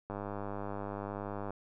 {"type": "click train", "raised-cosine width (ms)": 1, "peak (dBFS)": -25, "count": 143, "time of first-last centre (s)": [0.1, 1.506], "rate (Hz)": 101, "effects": []}